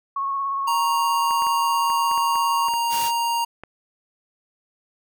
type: tone with vibrato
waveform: sine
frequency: 1100 Hz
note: C#6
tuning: 14 cents flat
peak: -22 dBFS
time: 0.16-2.68 s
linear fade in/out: 5 ms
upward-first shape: sine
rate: 17 Hz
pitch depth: 20 cents each way
type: tone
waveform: square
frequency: 935 Hz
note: A#5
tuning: 5 cents sharp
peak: -21 dBFS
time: 0.67-3.45 s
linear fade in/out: 10 ms
type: clicks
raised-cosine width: 0.5 ms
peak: -22 dBFS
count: 10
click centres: 1.309 / 1.422 / 1.468 / 1.901 / 2.114 / 2.177 / 2.356 / 2.685 / 2.738 / 3.636 s
type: noise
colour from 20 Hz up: white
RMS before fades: -30 dBFS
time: 2.89-3.12 s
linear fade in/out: 50 ms
effects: none